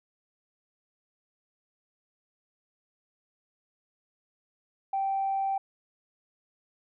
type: tone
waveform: sine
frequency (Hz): 780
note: G5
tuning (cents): -9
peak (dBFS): -25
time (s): 4.93-5.58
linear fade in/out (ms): 5
effects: tanh soft clip ceiling -21 dBFS